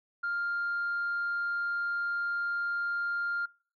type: tone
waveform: sine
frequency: 1400 Hz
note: F6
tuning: 4 cents sharp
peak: -28 dBFS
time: 0.23-3.46 s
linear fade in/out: 10 ms
effects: noise-tail reverb RT60 0.5 s tail -26 dB re dry + tanh soft clip ceiling -26 dBFS